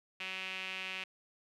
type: tone with band-pass filter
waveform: sawtooth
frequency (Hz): 188.3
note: F#3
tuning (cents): +31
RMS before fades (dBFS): -41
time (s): 0.2-1.04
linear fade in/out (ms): 5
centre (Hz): 2600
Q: 4.4
effects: none